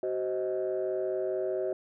sine chord, C diminished, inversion second, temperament just, 376.7 / 523.3 / 627.9 Hz, Gb4 / C5 / Eb5, +31 / 0 / +16 cents, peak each -30 / -34 / -32 dBFS, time 0.03-1.73 s, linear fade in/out 2 ms, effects tanh soft clip ceiling -22 dBFS

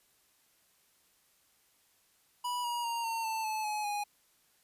square tone with pitch steps, 979 / 955.5 / 932.6 / 910.3 / 888.5 / 867.2 / 846.4 / 826.1 Hz, B5 / A#5 / A#5 / A#5 / A5 / A5 / G#5 / G#5, -15 / +43 / +1 / -41 / +17 / -25 / +33 / -9 cents, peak -33 dBFS, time 2.44-4.04 s, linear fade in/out 10 ms, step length 200 ms, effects white hiss -69 dBFS RMS until 4.63 s + resampled to 32000 Hz

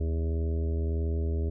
harmonic tone with a mistuned harmonic, 81.6 Hz, E2, 17 cents flat, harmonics 1 / 2 / 3 / 4 / 5 / 6 / 7 / 8, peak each -26 / -41 / -40 / -42 / -38 / -52 / -48 / -52 dBFS, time 0-1.5 s, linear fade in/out 10 ms, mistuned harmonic 1, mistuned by -120 cents, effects none

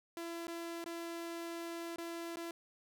sawtooth tone with dropouts, 336.9 Hz, E4, 38 cents sharp, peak -37 dBFS, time 0.17-2.51 s, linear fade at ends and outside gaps 1 ms, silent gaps 0.47-0.48 / 0.842-0.86 / 1.96-1.983 / 2.359-2.37 s, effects none

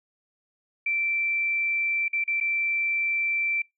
sine tone with dropouts, 2341 Hz, D7, 6 cents flat, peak -23 dBFS, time 0.86-3.62 s, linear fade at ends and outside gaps 5 ms, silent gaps 2.082-2.13 / 2.24-2.277 / 2.402-2.409 s, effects noise-tail reverb RT60 0.2 s tail -26 dB re dry

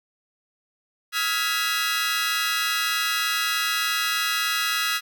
20% pulse chord, F half-diminished seventh, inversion third, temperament equal with one note detuned, 1273.6 / 1396.9 / 1661.2 / 1975.5 Hz, Eb6 / F6 / Ab6 / Cb7, +40 / 0 / 0 / 0 cents, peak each -23 dBFS, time 1.12-5.01 s, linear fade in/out 50 ms, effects none

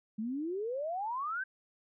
sine exponential sweep, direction up, 207.7 to 1600 Hz, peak -33 dBFS, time 0.18-1.44 s, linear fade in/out 10 ms, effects none

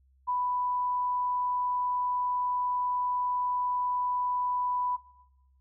sine tone, 991 Hz, B5, 6 cents sharp, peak -26 dBFS, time 0.27-4.97 s, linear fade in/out 20 ms, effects noise-tail reverb RT60 1.0 s tail -20 dB re dry + added 66 Hz sine -61 dBFS peak until 5.6 s

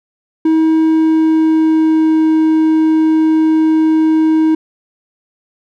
triangle tone with pitch glide, 319.1 to 316.3 Hz, D#4 to D#4, +44 to +29 cents, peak -6 dBFS, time 0.45-4.55 s, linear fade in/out 5 ms, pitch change -15 cents, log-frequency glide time 0.82-2.27 s, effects none

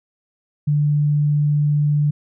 sine tone, 147.5 Hz, D3, 8 cents sharp, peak -14 dBFS, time 0.67-2.11 s, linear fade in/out 10 ms, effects none

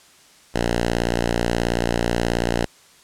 5% pulse tone, 58.5 Hz, A#1, 7 cents sharp, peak -8 dBFS, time 0.54-2.66 s, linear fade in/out 10 ms, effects white hiss -51 dBFS RMS until 3.03 s + low-pass 9000 Hz 12 dB/octave

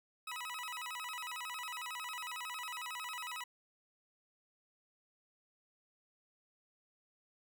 20% pulse tone with vibrato, 1119 Hz, C#6, 16 cents sharp, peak -36 dBFS, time 0.27-3.44 s, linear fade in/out 5 ms, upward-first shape square, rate 11 Hz, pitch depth 230 cents each way, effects none

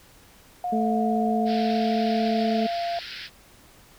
sine tone with pitch glide, 717 to 688.6 Hz, F5 to F5, +45 to -25 cents, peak -25 dBFS, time 0.64-2.99 s, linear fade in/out 2 ms, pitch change -70 cents, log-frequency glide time 1.25-2.53 s
harmonic tone, 220 Hz, A3, in tune, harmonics 1 / 2 / 3, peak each -23 / -29 / -33 dBFS, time 0.72-2.67 s, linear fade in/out 10 ms
white band-pass noise, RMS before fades -38 dBFS, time 1.45-3.3 s, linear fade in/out 50 ms, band 1400 to 5200 Hz, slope 96 dB/octave
effects pink hiss -53 dBFS RMS until 3.98 s

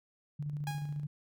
sine tone with tremolo, 146.83 Hz, D3, in tune, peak -33 dBFS, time 0.39-1.07 s, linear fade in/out 10 ms, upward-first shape square, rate 14 Hz, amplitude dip 35%
sawtooth tone with exponential decay, 822 Hz, G#5, 18 cents flat, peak -32 dBFS, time 0.67-1.05 s, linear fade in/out 1 ms, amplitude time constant 81 ms
effects none

